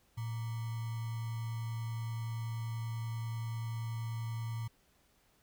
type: tone with sample-and-hold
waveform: sine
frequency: 113.8 Hz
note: A#2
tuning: 41 cents flat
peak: -35 dBFS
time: 0.17-4.68 s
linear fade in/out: 10 ms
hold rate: 1050 Hz
effects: pink hiss -70 dBFS RMS until 5.42 s